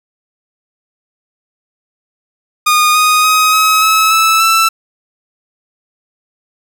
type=tone with pitch steps; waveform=sawtooth; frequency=1226 / 1242.4 / 1259 / 1275.9 / 1292.9 / 1310.2 / 1327.7 Hz; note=D#6 / D#6 / D#6 / D#6 / E6 / E6 / E6; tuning=-26 / -3 / +20 / +43 / -34 / -11 / +12 cents; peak=-4 dBFS; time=2.66-4.69 s; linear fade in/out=10 ms; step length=290 ms; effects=none